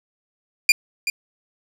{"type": "tone with echo", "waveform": "sawtooth", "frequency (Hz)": 2397, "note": "D7", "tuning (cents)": 35, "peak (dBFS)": -6, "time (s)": [0.69, 0.72], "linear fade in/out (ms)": 2, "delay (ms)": 380, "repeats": 1, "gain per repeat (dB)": -11, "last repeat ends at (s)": 1.1, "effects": ["low-pass 11000 Hz 12 dB/octave", "8-bit"]}